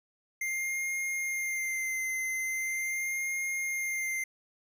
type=tone with vibrato; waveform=square; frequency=2098 Hz; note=C7; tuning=4 cents sharp; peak=-31 dBFS; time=0.41-4.24 s; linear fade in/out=5 ms; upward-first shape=sine; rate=0.41 Hz; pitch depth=27 cents each way; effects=none